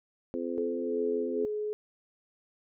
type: harmonic tone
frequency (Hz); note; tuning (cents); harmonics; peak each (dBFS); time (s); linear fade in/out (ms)
85.7; F2; -32; 3 / 4 / 5 / 6; -35 / -36 / -37 / -38; 0.34-1.45; 0
type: tone with pitch glide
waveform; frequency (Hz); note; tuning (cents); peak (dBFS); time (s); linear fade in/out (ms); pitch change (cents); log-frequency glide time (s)
sine; 430.1 to 422.2; A4 to G#4; -39 to +29; -30; 0.58-1.73; 0; -32; 0.96-1.53
effects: none